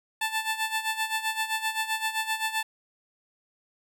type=tone with tremolo; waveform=15% pulse; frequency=880 Hz; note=A5; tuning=in tune; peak=-18 dBFS; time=0.21-2.63 s; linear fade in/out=5 ms; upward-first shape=sine; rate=7.7 Hz; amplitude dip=75%; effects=none